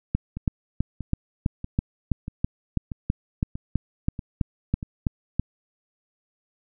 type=two click trains; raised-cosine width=5 ms; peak=-9 / -19 dBFS; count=17 / 8; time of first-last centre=0.15-5.396 / 0.37-4.829 s; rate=3.05 / 1.57 Hz; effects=none